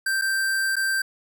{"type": "tone with dropouts", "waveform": "square", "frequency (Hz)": 1568, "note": "G6", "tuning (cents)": 0, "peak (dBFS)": -22, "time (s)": [0.06, 1.02], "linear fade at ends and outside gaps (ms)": 5, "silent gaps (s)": [[0.214, 0.219], [0.757, 0.765]], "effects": []}